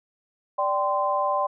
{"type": "tone cluster", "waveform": "sine", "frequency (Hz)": [586, 780, 1034], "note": ["D5", "G5", "C6"], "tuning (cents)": [-4, -9, -21], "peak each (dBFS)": [-26, -27, -24], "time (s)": [0.58, 1.47], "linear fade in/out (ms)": 10, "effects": []}